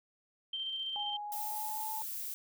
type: tone with tremolo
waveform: sine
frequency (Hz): 3136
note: G7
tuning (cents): 0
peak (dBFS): -34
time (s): 0.53-1.17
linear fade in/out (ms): 5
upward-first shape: square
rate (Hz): 15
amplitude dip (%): 25
type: tone with pitch glide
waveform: sine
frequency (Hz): 830.6 to 871.4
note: G#5 to A5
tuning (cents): 0 to -17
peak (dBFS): -38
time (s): 0.96-2.02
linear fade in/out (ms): 0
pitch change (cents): +83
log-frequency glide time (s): 1.26-1.91
type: noise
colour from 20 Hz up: violet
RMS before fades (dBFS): -40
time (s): 1.32-2.34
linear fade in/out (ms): 0
effects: none